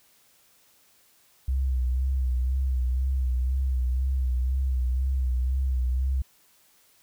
sine tone with vibrato, 64.2 Hz, C2, 32 cents flat, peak -22 dBFS, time 1.48-6.22 s, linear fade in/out 5 ms, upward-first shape sine, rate 2 Hz, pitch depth 57 cents each way, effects white hiss -61 dBFS RMS until 7.02 s

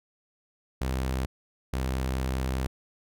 sawtooth tone pair in turn, 65 / 65 Hz, C2 / C2, -11 / -11 cents, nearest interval unison, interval 0 cents, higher neither, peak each -23 / -23 dBFS, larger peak neither, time 0.81-1.26 / 1.73-2.67 s, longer second, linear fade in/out 5 ms, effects none

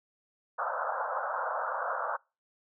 white band-pass noise, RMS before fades -33 dBFS, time 0.58-2.17 s, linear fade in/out 10 ms, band 510 to 1500 Hz, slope 96 dB/octave, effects noise-tail reverb RT60 0.3 s tail -26 dB re dry

